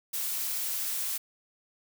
blue noise, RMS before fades -32 dBFS, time 0.13-1.18 s, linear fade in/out 10 ms, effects none

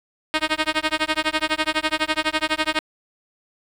5% pulse tone with tremolo, 311.3 Hz, D#4, 1 cent sharp, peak -5 dBFS, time 0.34-2.79 s, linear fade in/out 0 ms, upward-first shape sine, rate 12 Hz, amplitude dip 100%, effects low-pass 6000 Hz 12 dB/octave + 7-bit

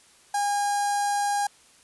sawtooth tone with notch filter, 814 Hz, G#5, 35 cents flat, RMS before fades -25 dBFS, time 0.34-1.47 s, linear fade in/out 5 ms, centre 2700 Hz, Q 0.55, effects white hiss -56 dBFS RMS until 1.83 s + resampled to 24000 Hz

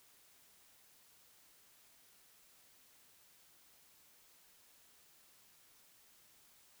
silence, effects white hiss -66 dBFS RMS until 6.8 s

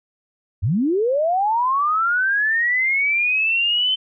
sine linear sweep, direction up, 77.78 to 3082 Hz, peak -16 dBFS, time 0.62-3.96 s, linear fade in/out 20 ms, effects none

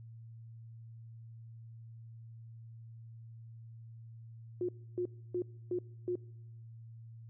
sine tone bursts, 358 Hz, F4, 43 cents sharp, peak -31 dBFS, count 5, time 4.61-6.155 s, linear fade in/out 2 ms, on 77 ms, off 290 ms, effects noise-tail reverb RT60 1.0 s tail -24 dB re dry + added 114 Hz sine -48 dBFS peak until 7.29 s

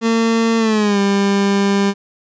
30% pulse tone with pitch glide, 227.5 to 199.2 Hz, A#3 to G3, -42 to +28 cents, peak -10 dBFS, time 0.01-1.94 s, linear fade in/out 50 ms, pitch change -230 cents, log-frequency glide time 0.58-0.99 s, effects resampled to 16000 Hz

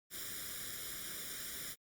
white noise with comb filter, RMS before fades -44 dBFS, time 0.1-1.76 s, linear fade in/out 50 ms, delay 0.56 ms, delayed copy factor +0.85, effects Opus 48 kbps

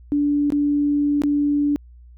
sine tone with dropouts, 290 Hz, D4, 22 cents flat, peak -16 dBFS, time 0.12-1.76 s, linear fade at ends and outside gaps 0 ms, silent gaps 0.503-0.522 / 1.219-1.236 s, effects added 60 Hz sine -42 dBFS peak until 2.17 s

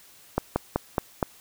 slowing click train, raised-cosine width 1 ms, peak -8 dBFS, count 5, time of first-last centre 0.38-1.228 s, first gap 180 ms, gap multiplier 1.11, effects white hiss -53 dBFS RMS until 1.4 s

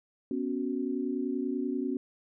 sine chord, B suspended second, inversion none, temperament equal, 246.9 / 277.2 / 370 Hz, B3 / C#4 / F#4, 0 / 0 / 0 cents, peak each -33 / -32 / -35 dBFS, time 0.31-1.97 s, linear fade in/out 2 ms, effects none

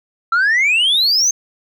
sine exponential sweep, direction up, 1324 to 6410 Hz, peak -9 dBFS, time 0.32-1.31 s, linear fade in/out 5 ms, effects tanh soft clip ceiling -10 dBFS

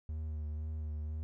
triangle tone with vibrato, 76.9 Hz, D#2, 20 cents flat, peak -34 dBFS, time 0.09-1.23 s, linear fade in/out 0 ms, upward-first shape sine, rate 2 Hz, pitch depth 30 cents each way, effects none

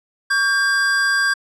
square tone pair together, 1129 / 1595.7 Hz, C#6 / G6, +31 / +30 cents, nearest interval tritone, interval 599 cents, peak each -27 / -16 dBFS, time 0.3-1.34 s, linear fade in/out 10 ms, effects low-pass 8000 Hz 12 dB/octave

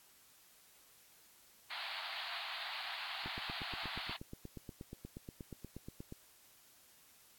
white band-pass noise, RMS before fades -44 dBFS, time 1.7-4.17 s, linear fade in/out 10 ms, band 650 to 4500 Hz, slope 96 dB/octave
click train, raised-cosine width 3 ms, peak -33 dBFS, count 25, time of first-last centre 3.26-6.124 s, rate 8.38 Hz
effects white hiss -64 dBFS RMS until 7.38 s + AAC 64 kbps

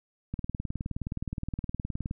click train, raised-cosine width 5 ms, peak -20 dBFS, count 35, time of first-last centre 0.34-2.111 s, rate 19.2 Hz, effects none

